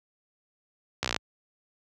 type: slowing click train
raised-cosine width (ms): 0.2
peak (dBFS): -9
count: 9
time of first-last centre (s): 1.03-1.163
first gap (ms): 15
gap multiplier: 1.03
effects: high-pass 60 Hz 12 dB/octave